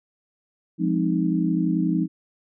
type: chord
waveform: sine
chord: F minor seventh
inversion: none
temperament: equal with one note detuned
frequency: 174.61 / 206 / 261.6 / 311.1 Hz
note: F3 / Ab3 / C4 / Eb4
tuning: 0 / -14 / 0 / 0 cents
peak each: -23 / -27 / -27 / -24 dBFS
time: 0.78-2.08 s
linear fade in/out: 50 ms
effects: none